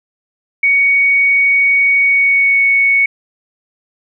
sine tone with pitch glide, 2237 to 2220 Hz, C#7 to C#7, +15 to +2 cents, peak -8 dBFS, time 0.63-3.06 s, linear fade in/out 5 ms, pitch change -13 cents, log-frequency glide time 2.02-2.62 s, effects none

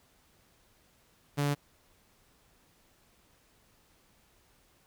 sawtooth tone, 144 Hz, D3, 34 cents flat, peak -23 dBFS, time 1.37-1.55 s, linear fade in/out 20 ms, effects pink hiss -66 dBFS RMS until 4.86 s

